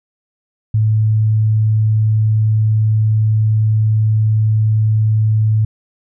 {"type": "tone", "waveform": "sine", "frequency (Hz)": 108.7, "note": "A2", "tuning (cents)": -21, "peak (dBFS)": -10, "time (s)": [0.74, 5.65], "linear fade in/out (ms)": 5, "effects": []}